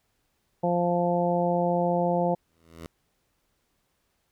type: harmonic tone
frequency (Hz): 174.61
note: F3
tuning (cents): 0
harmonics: 1 / 2 / 3 / 4 / 5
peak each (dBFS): -27 / -31 / -26 / -28 / -31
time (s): 0.63-2.35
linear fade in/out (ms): 10
type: tone with exponential growth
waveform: 10% pulse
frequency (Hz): 82.41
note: E2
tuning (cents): 0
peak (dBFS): -28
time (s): 2.47-2.86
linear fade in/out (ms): 0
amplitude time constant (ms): 84
effects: pink hiss -73 dBFS RMS until 4.31 s